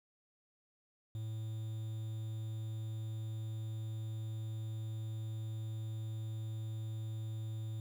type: tone with quantisation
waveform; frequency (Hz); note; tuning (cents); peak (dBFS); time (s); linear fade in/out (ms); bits
triangle; 110; A2; 0; -36; 1.15-7.8; 0; 10
effects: none